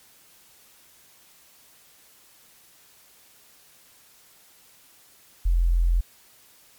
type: tone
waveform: sine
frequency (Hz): 42.9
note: F1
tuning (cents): -30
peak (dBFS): -17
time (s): 5.45-6.01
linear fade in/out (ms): 10
effects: white hiss -55 dBFS RMS until 6.78 s + MP3 96 kbps